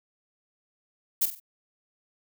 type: noise with echo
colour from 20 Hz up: violet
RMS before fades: -23 dBFS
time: 1.21-1.26 s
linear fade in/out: 10 ms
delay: 47 ms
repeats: 3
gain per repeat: -9 dB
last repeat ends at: 1.401 s
effects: none